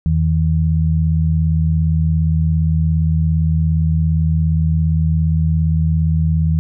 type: tone pair together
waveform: sine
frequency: 82.43 / 159.8 Hz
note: E2 / D#3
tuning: 0 / +47 cents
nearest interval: major seventh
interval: 1147 cents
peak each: -15 dBFS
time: 0.06-6.59 s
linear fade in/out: 0 ms
effects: none